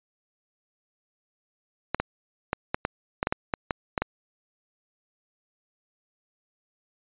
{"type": "clicks", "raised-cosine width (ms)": 0.5, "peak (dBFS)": -9, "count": 12, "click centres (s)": [1.946, 2, 2.531, 2.745, 2.851, 3.229, 3.271, 3.325, 3.538, 3.708, 3.978, 4.02], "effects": ["resampled to 8000 Hz"]}